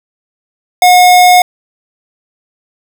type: tone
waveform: square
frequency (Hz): 723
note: F#5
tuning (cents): -40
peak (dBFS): -3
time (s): 0.82-1.42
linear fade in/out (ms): 2
effects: none